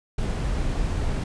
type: noise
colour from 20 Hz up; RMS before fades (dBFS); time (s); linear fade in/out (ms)
brown; -25; 0.18-1.24; 5
effects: resampled to 22050 Hz